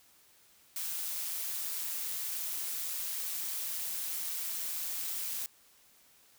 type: noise with amplitude modulation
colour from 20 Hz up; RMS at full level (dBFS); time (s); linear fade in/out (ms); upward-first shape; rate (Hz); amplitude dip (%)
blue; -35; 0.76-5.46; 2; sine; 168; 35
effects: white hiss -63 dBFS RMS until 6.38 s